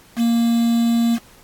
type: tone with quantisation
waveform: triangle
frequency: 233.1 Hz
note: A#3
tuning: in tune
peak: -12 dBFS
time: 0.16-1.19 s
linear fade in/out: 50 ms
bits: 5
effects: pink hiss -49 dBFS RMS until 1.43 s + AAC 64 kbps